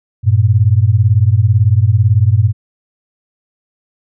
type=beating tone pair; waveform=sine; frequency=97 / 115 Hz; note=G2 / A#2; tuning=-18 / -23 cents; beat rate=18 Hz; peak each=-10 dBFS; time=0.23-2.53 s; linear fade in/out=50 ms; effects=none